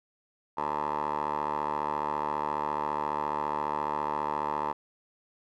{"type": "tone with band-pass filter", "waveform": "10% pulse", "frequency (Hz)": 74.6, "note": "D2", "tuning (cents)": 28, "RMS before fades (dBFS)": -31, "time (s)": [0.57, 4.73], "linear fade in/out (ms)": 10, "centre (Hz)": 880, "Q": 7.2, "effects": []}